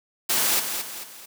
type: noise with echo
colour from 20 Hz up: white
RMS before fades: -22 dBFS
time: 0.29-0.6 s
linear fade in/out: 10 ms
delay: 220 ms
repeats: 3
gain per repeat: -7 dB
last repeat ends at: 1.26 s
effects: high-pass 200 Hz 12 dB/octave